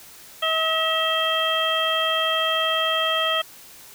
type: harmonic tone with a mistuned harmonic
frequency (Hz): 641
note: E5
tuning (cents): -49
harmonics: 1 / 2 / 3 / 4 / 5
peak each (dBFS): -26 / -25 / -29 / -30 / -23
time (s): 0.42-3.42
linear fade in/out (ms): 10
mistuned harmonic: 4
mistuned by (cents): +58
effects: white hiss -45 dBFS RMS until 3.94 s